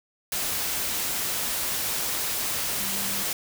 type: tone in noise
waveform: sine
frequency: 196 Hz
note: G3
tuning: in tune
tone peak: -38 dBFS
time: 2.8-3.23 s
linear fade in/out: 2 ms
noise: white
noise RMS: -28 dBFS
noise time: 0.32-3.33 s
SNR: -13 dB
effects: none

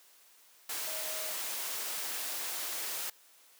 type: tone in noise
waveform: sine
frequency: 630 Hz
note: D#5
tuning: 21 cents sharp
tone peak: -45 dBFS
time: 0.87-1.32 s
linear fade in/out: 5 ms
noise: white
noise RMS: -37 dBFS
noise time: 0.69-3.1 s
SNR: -11 dB
effects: white hiss -61 dBFS RMS until 3.59 s + high-pass 400 Hz 12 dB/octave

